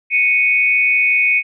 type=tone pair together; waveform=sine; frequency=2217 / 2492 Hz; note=C#7 / D#7; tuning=0 / +2 cents; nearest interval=major second; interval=202 cents; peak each=-14 dBFS; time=0.1-1.43 s; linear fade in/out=50 ms; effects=none